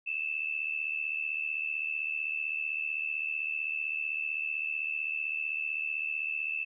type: tone with amplitude modulation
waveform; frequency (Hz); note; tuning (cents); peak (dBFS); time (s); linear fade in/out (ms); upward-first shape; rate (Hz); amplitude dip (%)
sine; 2634; E7; -2; -27; 0.06-6.65; 20; sine; 75.7; 80
effects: none